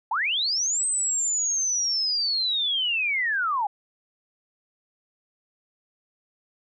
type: linear two-way sweep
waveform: sine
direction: up then down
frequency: 784 to 8270 to 784 Hz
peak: -22 dBFS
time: 0.11-3.67 s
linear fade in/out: 5 ms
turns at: 0.86 s
effects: none